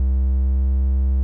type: tone with pitch glide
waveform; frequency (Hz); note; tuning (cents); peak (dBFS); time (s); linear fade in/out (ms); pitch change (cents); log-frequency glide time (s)
triangle; 65.41 to 66.06; C2 to C2; 0 to +17; -13; 0-1.23; 0; +17; 0.24-0.67
effects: none